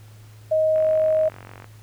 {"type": "tone", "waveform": "sine", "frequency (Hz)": 628, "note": "D#5", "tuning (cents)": 16, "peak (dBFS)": -16, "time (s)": [0.51, 1.29], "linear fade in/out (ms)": 10}
{"type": "click train", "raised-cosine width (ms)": 0.5, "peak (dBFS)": -25, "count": 42, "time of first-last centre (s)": [0.76, 1.644], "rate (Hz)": 46.4}
{"effects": ["added 107 Hz sine -43 dBFS peak until 1.82 s", "pink hiss -54 dBFS RMS until 1.82 s"]}